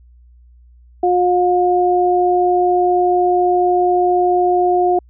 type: tone pair together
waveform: sine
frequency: 359.2 / 715 Hz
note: F4 / F5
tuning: +49 / +41 cents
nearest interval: octave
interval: 1192 cents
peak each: -14 dBFS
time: 1.03-4.99 s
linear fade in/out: 5 ms
effects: added 60 Hz sine -43 dBFS peak until 5.09 s